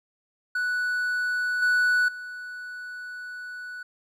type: tone with level steps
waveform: triangle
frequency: 1480 Hz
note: F#6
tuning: in tune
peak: -22 / -17 / -33 dBFS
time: 0.55-3.83 s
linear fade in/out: 5 ms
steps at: 1.62 / 2.08 s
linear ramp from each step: 5 ms
effects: none